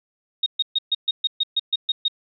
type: tone bursts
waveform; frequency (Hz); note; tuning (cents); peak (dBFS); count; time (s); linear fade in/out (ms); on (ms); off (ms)
sine; 3729; A#7; 0; -17; 11; 0.43-2.082; 5; 32; 130
effects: none